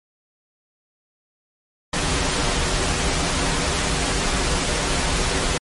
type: noise with comb filter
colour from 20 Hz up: pink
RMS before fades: -21 dBFS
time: 1.93-5.58 s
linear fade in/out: 5 ms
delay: 9.2 ms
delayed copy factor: -0.6
effects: low-pass 10000 Hz 12 dB/octave + MP3 48 kbps